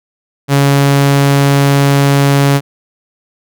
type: tone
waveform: sawtooth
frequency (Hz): 140.1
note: C#3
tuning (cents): +19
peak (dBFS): -3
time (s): 0.48-2.61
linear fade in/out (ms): 50
effects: none